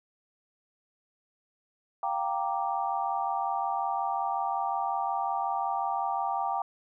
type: chord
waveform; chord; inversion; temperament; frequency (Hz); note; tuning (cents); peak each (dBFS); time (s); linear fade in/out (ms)
sine; G minor seventh; third; equal; 698.5 / 784 / 932.3 / 1174.7; F5 / G5 / Bb5 / D6; 0 / 0 / 0 / 0; -35 / -30 / -33 / -35; 2.03-6.62; 2
effects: none